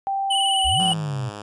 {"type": "tone with pitch glide", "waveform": "sine", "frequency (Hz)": [784, 763], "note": ["G5", "G5"], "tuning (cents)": [0, -47], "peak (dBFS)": -21, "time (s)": [0.07, 0.92], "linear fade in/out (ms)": 0, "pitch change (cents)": -47, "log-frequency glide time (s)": [0.48, 0.65]}
{"type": "tone with vibrato", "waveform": "square", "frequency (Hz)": 2960, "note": "F#7", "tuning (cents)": 0, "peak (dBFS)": -20, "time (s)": [0.3, 0.94], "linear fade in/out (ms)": 10, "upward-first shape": "square", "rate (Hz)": 19, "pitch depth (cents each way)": 27}
{"type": "exponential two-way sweep", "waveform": "sine", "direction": "up then down", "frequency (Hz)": [51.2, 185, 120.5], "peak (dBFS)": -24, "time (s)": [0.64, 1.3], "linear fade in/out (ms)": 20, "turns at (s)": 0.81}
{"type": "tone", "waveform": "5% pulse", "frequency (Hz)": 103.83, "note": "G#2", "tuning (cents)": 0, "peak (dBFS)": -22, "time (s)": [0.79, 1.42], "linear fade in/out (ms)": 5}
{"effects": ["resampled to 22050 Hz"]}